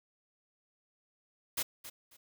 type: noise with echo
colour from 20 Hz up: white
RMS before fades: -33 dBFS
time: 1.57-1.63 s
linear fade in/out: 10 ms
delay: 270 ms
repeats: 2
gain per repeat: -13 dB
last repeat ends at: 2.17 s
effects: none